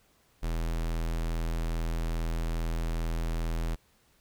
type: tone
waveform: square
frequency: 41.2 Hz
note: E1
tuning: in tune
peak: -29 dBFS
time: 0.42-3.76 s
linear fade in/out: 20 ms
effects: pink hiss -66 dBFS RMS until 4.2 s